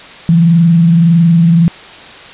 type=tone with frequency modulation; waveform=sine; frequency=167.9 Hz; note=E3; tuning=32 cents sharp; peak=-4 dBFS; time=0.29-1.68 s; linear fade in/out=0 ms; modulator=21.7 Hz; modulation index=0.31; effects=white hiss -32 dBFS RMS until 2.33 s + resampled to 8000 Hz